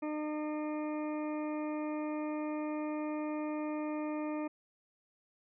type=harmonic tone; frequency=303.4 Hz; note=D#4; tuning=44 cents flat; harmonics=1 / 2 / 3 / 4 / 6 / 7 / 8; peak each=-35 / -41 / -46 / -48 / -56 / -56 / -53 dBFS; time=0.02-4.48 s; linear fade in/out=10 ms; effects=none